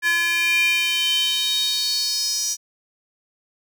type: tone with high-pass filter sweep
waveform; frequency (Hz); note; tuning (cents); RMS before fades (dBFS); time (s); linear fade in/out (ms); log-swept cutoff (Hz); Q
square; 341.2; F4; -40; -21; 0.02-2.57; 50; 1800 to 5900; 6.3
effects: none